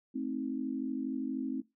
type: chord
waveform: sine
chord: A diminished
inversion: none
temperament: just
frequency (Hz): 220 / 264 / 316.8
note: A3 / C4 / Eb4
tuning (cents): 0 / +16 / +31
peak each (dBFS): -40 / -34 / -39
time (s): 0.14-1.62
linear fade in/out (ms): 20
effects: noise-tail reverb RT60 0.2 s tail -20 dB re dry